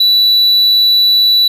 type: tone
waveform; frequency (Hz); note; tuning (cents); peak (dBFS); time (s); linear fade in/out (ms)
triangle; 3951; B7; 0; -5; 0-1.48; 5
effects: none